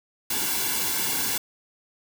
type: noise with comb filter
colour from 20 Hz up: white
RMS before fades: -26 dBFS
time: 0.3-1.38 s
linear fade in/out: 5 ms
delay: 1.6 ms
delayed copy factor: -0.8
effects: none